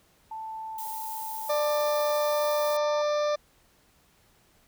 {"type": "tone with pitch glide", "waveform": "sine", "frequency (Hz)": [882, 905.7], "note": ["A5", "A5"], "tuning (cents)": [4, 50], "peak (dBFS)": -34, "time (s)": [0.31, 3.02], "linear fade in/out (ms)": 5, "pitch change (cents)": 46, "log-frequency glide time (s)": [2.11, 2.46]}
{"type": "noise", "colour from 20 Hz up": "violet", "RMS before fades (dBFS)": -39, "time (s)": [0.78, 2.77], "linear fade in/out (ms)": 5}
{"type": "harmonic tone", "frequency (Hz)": 594, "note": "D5", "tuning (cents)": 20, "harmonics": [1, 2, 3, 4, 6, 7, 8, 9, 10], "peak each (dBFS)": [-24, -32, -42, -44, -43, -46, -47, -48, -47], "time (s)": [1.49, 3.36], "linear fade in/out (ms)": 10}
{"effects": ["pink hiss -63 dBFS RMS until 4.67 s"]}